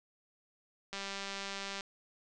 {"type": "click train", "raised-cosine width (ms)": 0.2, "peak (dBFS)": -23, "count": 174, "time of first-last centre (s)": [0.93, 1.808], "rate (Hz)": 197, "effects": ["resampled to 22050 Hz"]}